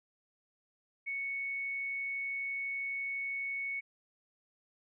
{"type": "tone", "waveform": "sine", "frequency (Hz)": 2217, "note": "C#7", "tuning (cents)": 0, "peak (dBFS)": -34, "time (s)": [1.06, 3.81], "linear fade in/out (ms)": 20, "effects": []}